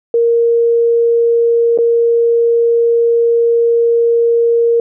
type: tone with dropouts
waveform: sine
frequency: 466.6 Hz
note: A#4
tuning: 2 cents sharp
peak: -8 dBFS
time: 0.14-4.8 s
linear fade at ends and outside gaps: 2 ms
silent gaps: 1.776-1.786 s
effects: none